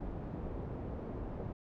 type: low-pass noise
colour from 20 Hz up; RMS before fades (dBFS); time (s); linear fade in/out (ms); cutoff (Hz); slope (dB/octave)
pink; -41; 0-1.53; 10; 610; 12
effects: none